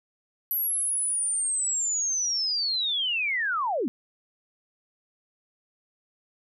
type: linear sweep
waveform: sine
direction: down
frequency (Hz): 11850 to 207.7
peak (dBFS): -24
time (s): 0.51-3.88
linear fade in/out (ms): 0
effects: none